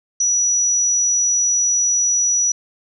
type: tone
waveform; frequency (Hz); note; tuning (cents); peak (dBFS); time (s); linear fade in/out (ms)
sine; 5870; F#8; -15; -14; 0.2-2.52; 5
effects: none